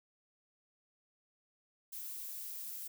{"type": "noise", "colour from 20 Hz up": "violet", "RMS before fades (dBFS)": -44, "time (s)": [1.92, 2.88], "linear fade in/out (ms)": 10, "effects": []}